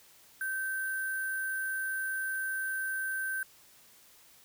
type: tone with sample-and-hold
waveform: sine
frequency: 1550 Hz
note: G6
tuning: 20 cents flat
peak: -31 dBFS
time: 0.41-3.43 s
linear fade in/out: 2 ms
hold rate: 11025 Hz
effects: white hiss -59 dBFS RMS until 4.44 s